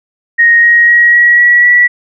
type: tone with pitch steps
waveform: sine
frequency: 1869 / 1884.2 / 1899.5 / 1914.9 / 1930.4 / 1946.1 Hz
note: A#6 / A#6 / A#6 / A#6 / B6 / B6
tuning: +4 / +18 / +32 / +46 / -40 / -26 cents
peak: -3 dBFS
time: 0.38-1.88 s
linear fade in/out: 20 ms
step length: 250 ms
effects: none